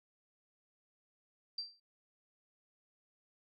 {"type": "tone with exponential decay", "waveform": "sine", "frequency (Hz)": 4699, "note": "D8", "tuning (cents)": 0, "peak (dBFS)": -34, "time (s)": [1.58, 1.8], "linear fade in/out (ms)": 5, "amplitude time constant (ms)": 47, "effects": []}